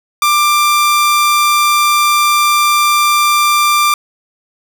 sawtooth tone, 1185 Hz, D6, 15 cents sharp, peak -5 dBFS, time 0.22-3.94 s, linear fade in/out 2 ms, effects none

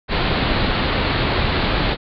pink low-pass noise, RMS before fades -19 dBFS, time 0.08-1.97 s, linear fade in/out 50 ms, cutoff 4500 Hz, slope 96 dB/octave, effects none

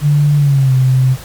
sine tone with pitch glide, 146.5 to 129.76 Hz, D3 to C3, -4 to -14 cents, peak -7 dBFS, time 0.01-1.17 s, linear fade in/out 50 ms, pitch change -210 cents, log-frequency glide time 0.37-0.74 s, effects pink hiss -33 dBFS RMS until 1.24 s + MP3 96 kbps

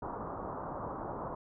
white low-pass noise, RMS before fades -40 dBFS, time 0.02-1.35 s, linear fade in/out 5 ms, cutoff 1200 Hz, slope 48 dB/octave, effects none

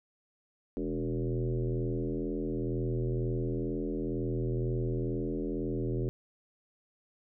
sine tone with frequency modulation, 123.47 Hz, B2, in tune, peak -29 dBFS, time 0.77-6.09 s, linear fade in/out 0 ms, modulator 82.1 Hz, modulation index 4, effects none

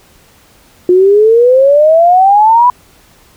sine exponential sweep, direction up, 354.3 to 1000 Hz, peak -3 dBFS, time 0.89-2.7 s, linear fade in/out 2 ms, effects pink hiss -45 dBFS RMS until 3.36 s

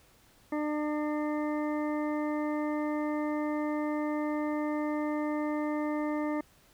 harmonic tone with a mistuned harmonic, 300 Hz, D4, 37 cents sharp, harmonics 1 / 2 / 3 / 4 / 6 / 7, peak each -30 / -36 / -40 / -42 / -46 / -47 dBFS, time 0.52-6.41 s, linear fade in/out 5 ms, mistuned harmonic 7, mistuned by -18 cents, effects pink hiss -62 dBFS RMS until 6.73 s

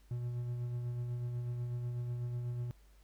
triangle tone with tremolo, 121.2 Hz, B2, 32 cents flat, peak -32 dBFS, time 0.11-2.71 s, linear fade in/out 0 ms, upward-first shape sine, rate 8.1 Hz, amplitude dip 30%, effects added 50 Hz sine -59 dBFS peak until 3.03 s + pink hiss -70 dBFS RMS until 3.03 s

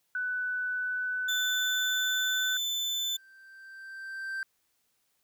sine tone with pitch glide, 1494 to 1512.2 Hz, F#6 to F#6, +16 to +37 cents, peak -29 dBFS, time 0.15-2.57 s, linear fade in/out 2 ms, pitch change +21 cents, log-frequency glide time 0.68-2.36 s
35% pulse tone, 3520 Hz, A7, in tune, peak -27 dBFS, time 1.28-3.17 s, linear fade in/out 10 ms
triangle tone with exponential growth, 1564 Hz, G6, 4 cents flat, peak -29 dBFS, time 2.4-4.43 s, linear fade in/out 1 ms, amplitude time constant 440 ms
effects white hiss -74 dBFS RMS until 5.23 s

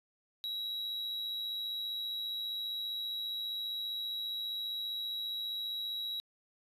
triangle tone with amplitude modulation, 3873 Hz, B7, 35 cents flat, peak -32 dBFS, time 0.44-6.2 s, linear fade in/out 0 ms, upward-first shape sine, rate 115 Hz, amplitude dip 40%, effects resampled to 32000 Hz

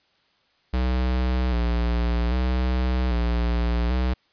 square tone with vibrato, 60.8 Hz, B1, 26 cents flat, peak -21 dBFS, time 0.73-4.14 s, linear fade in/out 10 ms, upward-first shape square, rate 0.63 Hz, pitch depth 57 cents each way, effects white hiss -64 dBFS RMS until 4.32 s + resampled to 11025 Hz

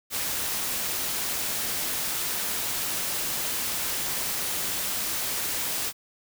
white noise, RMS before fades -29 dBFS, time 0.1-5.93 s, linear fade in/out 50 ms, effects none

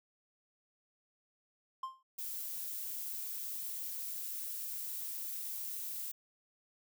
triangle tone with exponential decay, 1052 Hz, C6, 9 cents sharp, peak -32 dBFS, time 1.83-2.03 s, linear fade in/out 5 ms, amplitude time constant 42 ms
violet noise, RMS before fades -41 dBFS, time 2.18-6.12 s, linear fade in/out 10 ms
effects none

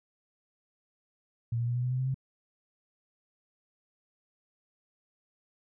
sine tone with pitch steps, 116.54 / 118.71 / 120.93 / 123.18 / 125.48 / 127.82 / 130.21 / 132.64 Hz, A#2 / A#2 / B2 / B2 / B2 / C3 / C3 / C3, 0 / +32 / -36 / -4 / +28 / -40 / -8 / +24 cents, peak -27 dBFS, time 1.52-2.144 s, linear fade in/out 5 ms, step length 78 ms, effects none

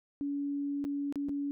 sine tone with dropouts, 283.9 Hz, C#4, 41 cents sharp, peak -31 dBFS, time 0.21-1.51 s, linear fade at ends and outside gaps 0 ms, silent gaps 0.842-0.85 / 1.125-1.157 / 1.286-1.293 s, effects none

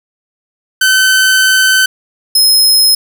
sawtooth tone pair in turn, 1528 / 5140 Hz, G6 / E8, -45 / -45 cents, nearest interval octave + major sixth, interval 2100 cents, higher second, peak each -3 dBFS, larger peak neither, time 0.81-1.86 / 2.35-2.95 s, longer first, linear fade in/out 5 ms, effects none

